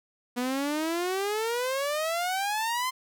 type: exponential sweep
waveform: sawtooth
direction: up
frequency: 241.5 to 1046.5 Hz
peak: -23 dBFS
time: 0.36-2.91 s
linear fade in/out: 20 ms
effects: none